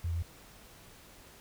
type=tone with pitch steps; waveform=sine; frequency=85.3 / 84.1 / 84.7 Hz; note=F2 / E2 / E2; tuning=-40 / +35 / +48 cents; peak=-30 dBFS; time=0.04-0.226 s; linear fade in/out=5 ms; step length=62 ms; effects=pink hiss -55 dBFS RMS until 1.4 s